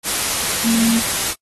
sine tone in noise, 229 Hz, A#3, 31 cents flat, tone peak -14 dBFS, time 0.63-1.02 s, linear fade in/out 50 ms, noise white, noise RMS -20 dBFS, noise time 0.03-1.35 s, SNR +3 dB, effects noise-tail reverb RT60 0.1 s tail -26 dB re dry + AAC 32 kbps

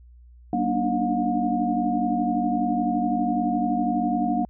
sine tone cluster, 193 / 238 / 291.3 / 303.2 / 717 Hz, G3 / A#3 / D4 / D#4 / F5, -27 / +36 / -14 / -45 / +45 cents, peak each -30 / -25 / -28 / -31 / -25 dBFS, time 0.53-4.45 s, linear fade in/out 2 ms, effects added 60 Hz sine -46 dBFS peak until 4.49 s

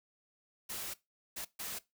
white noise bursts at uneven times, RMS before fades -41 dBFS, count 3, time 0.69-0.94 / 1.36-1.45 / 1.59-1.79 s, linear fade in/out 10 ms, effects noise-tail reverb RT60 0.2 s tail -19 dB re dry

